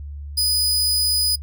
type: tone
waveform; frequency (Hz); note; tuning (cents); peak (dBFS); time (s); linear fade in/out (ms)
sawtooth; 4978; D#8; 0; -14; 0.37-1.36; 10
effects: noise-tail reverb RT60 0.1 s tail -26 dB re dry + added 72 Hz sine -30 dBFS peak until 1.42 s